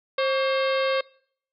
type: harmonic tone with a mistuned harmonic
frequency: 532 Hz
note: C5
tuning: 29 cents sharp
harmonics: 1 / 2 / 3 / 4 / 5 / 6 / 7 / 8 / 9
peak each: -22 / -29 / -33 / -33 / -35 / -37 / -35 / -39 / -43 dBFS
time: 0.18-1.01 s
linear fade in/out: 5 ms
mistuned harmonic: 2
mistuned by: +110 cents
effects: noise-tail reverb RT60 0.6 s tail -24 dB re dry